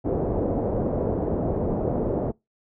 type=low-pass noise; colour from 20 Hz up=white; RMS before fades=-25 dBFS; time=0.04-2.32 s; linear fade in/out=20 ms; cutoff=580 Hz; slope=24 dB/octave; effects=noise-tail reverb RT60 0.2 s tail -24 dB re dry